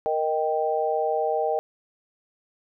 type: chord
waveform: sine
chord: Eb major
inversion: second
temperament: equal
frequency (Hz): 466.2 / 622.3 / 784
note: Bb4 / Eb5 / G5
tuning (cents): 0 / 0 / 0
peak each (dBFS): -26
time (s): 0.06-1.59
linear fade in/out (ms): 0
effects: none